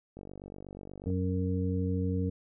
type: click train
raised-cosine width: 2 ms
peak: -31 dBFS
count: 46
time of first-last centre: 0.17-1.102 s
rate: 48.3 Hz
type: harmonic tone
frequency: 92.5 Hz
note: F#2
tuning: in tune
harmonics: 1 / 2 / 3 / 5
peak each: -30 / -33 / -35 / -37 dBFS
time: 1.06-2.3 s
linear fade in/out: 10 ms
effects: none